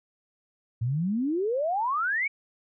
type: exponential sweep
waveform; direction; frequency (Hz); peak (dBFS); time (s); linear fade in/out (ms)
sine; up; 110 to 2308; -24; 0.81-2.28; 10
effects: none